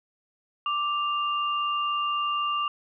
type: tone pair together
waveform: sine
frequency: 1176 / 2797 Hz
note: D6 / F7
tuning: +2 / +2 cents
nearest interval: octave + minor third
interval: 1500 cents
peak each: -25 / -31 dBFS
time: 0.66-2.68 s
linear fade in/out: 2 ms
effects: none